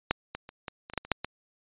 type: clicks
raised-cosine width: 0.3 ms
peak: -7 / -18 / -27 / -19 / -25 / -22 / -12 / -27 / -7 / -16 dBFS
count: 10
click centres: 0.11 / 0.35 / 0.491 / 0.682 / 0.899 / 0.936 / 0.977 / 1.05 / 1.117 / 1.246 s
effects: resampled to 8000 Hz